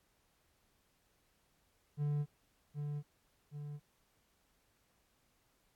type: tone with echo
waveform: triangle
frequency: 146.6 Hz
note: D3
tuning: 3 cents flat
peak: -30 dBFS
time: 1.97-2.26 s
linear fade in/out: 50 ms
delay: 770 ms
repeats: 2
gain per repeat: -5 dB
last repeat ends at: 3.8 s
effects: pink hiss -75 dBFS RMS until 5.75 s + AAC 64 kbps